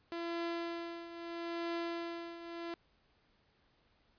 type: tone with tremolo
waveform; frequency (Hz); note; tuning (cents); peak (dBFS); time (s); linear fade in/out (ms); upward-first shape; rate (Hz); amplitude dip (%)
sawtooth; 338.7; E4; +47; -31; 0.12-2.74; 0; triangle; 0.77; 75
effects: pink hiss -72 dBFS RMS until 4.18 s + resampled to 11025 Hz